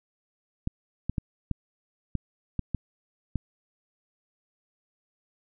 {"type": "clicks", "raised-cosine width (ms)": 5, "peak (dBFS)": -15, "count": 8, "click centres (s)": [0.674, 1.096, 1.182, 1.513, 2.153, 2.593, 2.747, 3.357], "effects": []}